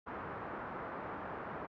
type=low-pass noise; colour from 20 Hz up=white; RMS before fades=-43 dBFS; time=0.06-1.67 s; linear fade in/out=20 ms; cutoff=1400 Hz; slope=24 dB/octave; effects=high-pass 80 Hz 12 dB/octave